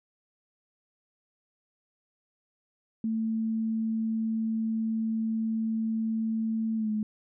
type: tone with pitch glide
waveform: sine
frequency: 222.7 to 214 Hz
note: A3 to A3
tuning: +21 to -48 cents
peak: -26 dBFS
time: 3.04-7.03 s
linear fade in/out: 2 ms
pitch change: -69 cents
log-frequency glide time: 6.76-6.9 s
effects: none